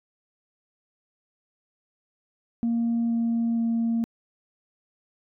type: tone with pitch steps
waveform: sine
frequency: 232.8 / 231.5 / 230.1 Hz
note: A#3 / A#3 / A#3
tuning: -2 / -12 / -22 cents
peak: -20 dBFS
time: 2.63-4.04 s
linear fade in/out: 0 ms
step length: 470 ms
effects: tanh soft clip ceiling -19 dBFS